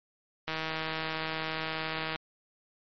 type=click train; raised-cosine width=0.3 ms; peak=-17 dBFS; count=268; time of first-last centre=0.48-2.159 s; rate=159 Hz; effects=MP3 32 kbps